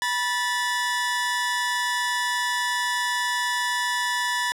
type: tone pair together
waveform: sawtooth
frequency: 975.9 / 1751 Hz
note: B5 / A6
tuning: -21 / -9 cents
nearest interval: minor seventh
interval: 1012 cents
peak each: -22 dBFS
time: 0.02-4.52 s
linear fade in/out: 0 ms
effects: low-pass 10000 Hz 12 dB/octave

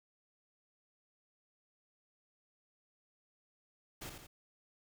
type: noise with echo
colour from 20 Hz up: pink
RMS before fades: -45 dBFS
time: 4.01-4.1 s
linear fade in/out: 10 ms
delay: 85 ms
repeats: 2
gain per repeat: -5 dB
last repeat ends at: 4.27 s
effects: none

